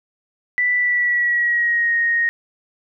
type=tone with pitch glide; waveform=sine; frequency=1975.5 to 1866.8 Hz; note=B6 to A#6; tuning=0 to +2 cents; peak=-15 dBFS; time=0.58-2.29 s; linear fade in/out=0 ms; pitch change=-98 cents; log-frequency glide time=0.76-1.95 s; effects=none